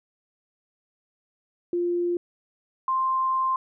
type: tone pair in turn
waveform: sine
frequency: 349.2 / 1048.5 Hz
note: F4 / C6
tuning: 0 / +3 cents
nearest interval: octave + perfect fifth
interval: 1903 cents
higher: second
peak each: -22 / -21 dBFS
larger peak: second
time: 1.73-2.17 / 2.88-3.56 s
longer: second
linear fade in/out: 2 ms
effects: none